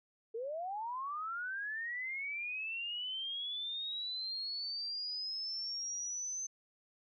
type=linear sweep; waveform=sine; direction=up; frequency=433.5 to 6220 Hz; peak=-37 dBFS; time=0.34-6.47 s; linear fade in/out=10 ms; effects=none